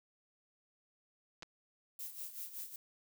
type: clicks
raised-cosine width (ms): 0.2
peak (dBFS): -30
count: 2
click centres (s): 1.424 / 1.43
type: noise with tremolo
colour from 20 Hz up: violet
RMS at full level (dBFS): -43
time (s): 1.99-2.76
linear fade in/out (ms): 2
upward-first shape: sine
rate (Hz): 5.3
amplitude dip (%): 70
effects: none